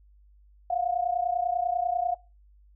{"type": "tone pair together", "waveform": "sine", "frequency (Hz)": [696, 726.1], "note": ["F5", "F#5"], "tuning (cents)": [-6, -33], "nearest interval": "minor second", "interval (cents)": 73, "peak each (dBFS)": -27, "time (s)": [0.7, 2.15], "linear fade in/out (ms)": 5, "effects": ["noise-tail reverb RT60 0.3 s tail -20 dB re dry", "added 50 Hz sine -54 dBFS peak until 2.75 s"]}